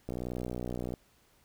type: click train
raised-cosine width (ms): 2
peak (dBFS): -23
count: 53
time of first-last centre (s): 0.09-0.938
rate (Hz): 61.3
effects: pink hiss -66 dBFS RMS until 1.44 s